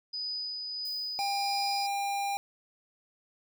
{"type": "tone with tremolo", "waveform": "sine", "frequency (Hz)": 4978, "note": "D#8", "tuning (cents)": 0, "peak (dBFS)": -32, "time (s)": [0.13, 1.87], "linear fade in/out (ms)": 10, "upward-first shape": "sine", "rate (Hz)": 1.5, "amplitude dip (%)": 30}
{"type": "noise with exponential decay", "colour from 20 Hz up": "violet", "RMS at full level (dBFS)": -47, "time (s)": [0.85, 1.5], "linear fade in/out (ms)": 2, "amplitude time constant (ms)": 140}
{"type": "tone", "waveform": "square", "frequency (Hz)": 800, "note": "G5", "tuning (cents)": 35, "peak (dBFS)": -30, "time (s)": [1.19, 2.37], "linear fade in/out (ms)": 0}
{"effects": []}